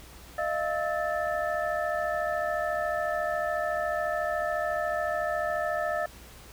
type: tone cluster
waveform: sine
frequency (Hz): 615 / 689 / 1299 / 1764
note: D#5 / F5 / E6 / A6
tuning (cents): -20 / -24 / -26 / +4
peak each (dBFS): -30 / -31 / -35 / -34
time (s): 0.38-6.06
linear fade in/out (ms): 5
effects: added 60 Hz sine -51 dBFS peak until 6.52 s + pink hiss -50 dBFS RMS until 6.52 s